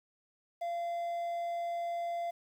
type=tone with quantisation; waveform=triangle; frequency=687 Hz; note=F5; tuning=29 cents flat; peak=-31 dBFS; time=0.61-2.31 s; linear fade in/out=10 ms; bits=10; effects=none